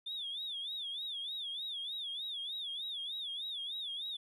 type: tone with vibrato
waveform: triangle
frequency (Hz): 3520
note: A7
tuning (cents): 0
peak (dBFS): -35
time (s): 0.06-4.17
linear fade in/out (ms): 10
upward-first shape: sine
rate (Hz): 3.3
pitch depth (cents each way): 150
effects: tanh soft clip ceiling -35 dBFS + resampled to 32000 Hz